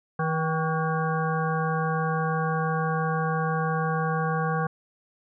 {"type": "harmonic tone with a mistuned harmonic", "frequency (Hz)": 160.5, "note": "E3", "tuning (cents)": -46, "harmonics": [1, 3, 5, 7, 9, 10], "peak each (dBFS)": [-26, -31, -31, -31, -35, -36], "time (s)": [0.19, 4.67], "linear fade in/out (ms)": 5, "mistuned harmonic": 5, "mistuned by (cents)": -44, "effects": []}